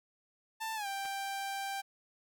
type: tone with pitch glide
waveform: sawtooth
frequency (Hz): 888 to 786.6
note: A5 to G5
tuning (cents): +16 to +6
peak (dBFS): -32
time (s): 0.6-1.82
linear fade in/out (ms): 20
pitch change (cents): -210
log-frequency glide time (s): 0.75-0.87
type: clicks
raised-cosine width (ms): 0.3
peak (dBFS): -34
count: 2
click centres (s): 1.051 / 1.058
effects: none